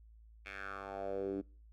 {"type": "tone with band-pass filter sweep", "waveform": "10% pulse", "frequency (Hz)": 98, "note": "G2", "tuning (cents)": 0, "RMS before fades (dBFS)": -41, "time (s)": [0.45, 1.42], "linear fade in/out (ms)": 20, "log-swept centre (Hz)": [2300, 290], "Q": 3.7, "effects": ["noise-tail reverb RT60 0.4 s tail -24 dB re dry", "added 55 Hz sine -56 dBFS peak until 1.72 s"]}